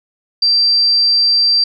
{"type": "tone", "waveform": "sine", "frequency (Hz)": 4700, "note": "D8", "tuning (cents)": 1, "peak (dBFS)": -9, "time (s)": [0.42, 1.64], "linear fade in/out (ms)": 5, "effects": []}